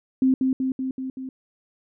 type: tone with echo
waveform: sine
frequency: 261.6 Hz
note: C4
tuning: in tune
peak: -15 dBFS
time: 0.22-0.34 s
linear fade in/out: 2 ms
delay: 190 ms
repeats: 5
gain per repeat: -3 dB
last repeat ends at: 1.29 s
effects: none